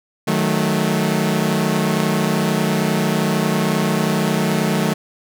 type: chord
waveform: sawtooth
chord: D# diminished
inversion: none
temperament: equal with one note detuned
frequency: 155.56 / 185 / 217.9 Hz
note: D#3 / F#3 / A3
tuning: 0 / 0 / -17 cents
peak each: -17 / -17 / -16 dBFS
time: 0.27-4.94 s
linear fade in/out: 10 ms
effects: none